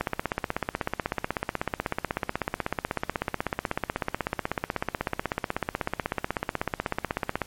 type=click train; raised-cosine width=0.5 ms; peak=-10 dBFS; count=121; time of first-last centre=0.01-7.417 s; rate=16.2 Hz; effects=pink hiss -51 dBFS RMS until 7.46 s + MP3 64 kbps